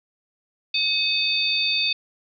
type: tone cluster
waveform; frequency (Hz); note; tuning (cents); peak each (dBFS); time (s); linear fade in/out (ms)
sine; 2558 / 3613 / 4552; D#7 / A7 / C#8; +47 / +45 / +45; -24; 0.74-1.93; 5
effects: none